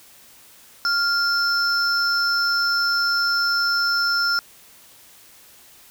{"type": "tone pair together", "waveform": "triangle", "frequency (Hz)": [1396.9, 5315], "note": ["F6", "E8"], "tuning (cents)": [0, 13], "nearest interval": "octave + major seventh", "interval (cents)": 2313, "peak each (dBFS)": [-18, -21], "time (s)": [0.85, 4.39], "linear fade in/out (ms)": 0, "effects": ["white hiss -49 dBFS RMS until 5.9 s"]}